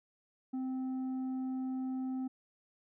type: tone with tanh clipping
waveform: sine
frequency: 259.8 Hz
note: C4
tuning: 12 cents flat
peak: -35 dBFS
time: 0.53-2.28 s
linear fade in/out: 10 ms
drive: 5 dB
effects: none